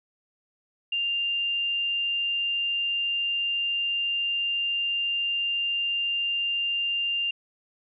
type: tone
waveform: sine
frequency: 2794 Hz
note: F7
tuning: in tune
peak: -24 dBFS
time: 0.92-7.31 s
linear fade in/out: 5 ms
effects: none